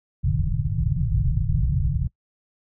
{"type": "low-pass noise", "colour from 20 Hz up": "white", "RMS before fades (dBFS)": -22, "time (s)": [0.23, 2.08], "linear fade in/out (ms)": 20, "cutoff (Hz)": 160, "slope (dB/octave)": 96, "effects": ["noise-tail reverb RT60 0.1 s tail -23 dB re dry"]}